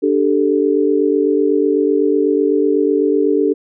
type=chord; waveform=sine; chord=D suspended fourth; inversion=none; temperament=equal; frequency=293.7 / 392 / 440 Hz; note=D4 / G4 / A4; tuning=0 / 0 / 0 cents; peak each=-16 dBFS; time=0.02-3.54 s; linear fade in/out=20 ms; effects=none